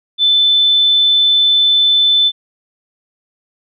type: tone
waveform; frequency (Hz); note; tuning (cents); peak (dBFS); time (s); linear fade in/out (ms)
sine; 3520; A7; 0; -8; 0.18-2.32; 50
effects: none